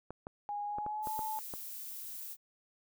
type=clicks; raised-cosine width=1 ms; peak=-28 dBFS; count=7; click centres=0.106 / 0.269 / 0.785 / 0.864 / 1.072 / 1.192 / 1.538 s
type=tone with pitch glide; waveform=sine; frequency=823 to 867.9 Hz; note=G#5 to A5; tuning=-16 to -24 cents; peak=-35 dBFS; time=0.49-1.39 s; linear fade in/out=0 ms; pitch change=+92 cents; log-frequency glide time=0.66-1.16 s
type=noise; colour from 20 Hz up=violet; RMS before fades=-44 dBFS; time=1.02-2.37 s; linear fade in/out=50 ms
effects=none